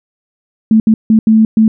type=tone bursts at uneven times; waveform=sine; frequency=220 Hz; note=A3; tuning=in tune; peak=-4 dBFS; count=5; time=0.71-0.8 / 0.87-0.94 / 1.1-1.19 / 1.27-1.45 / 1.57-1.68 s; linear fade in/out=2 ms; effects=none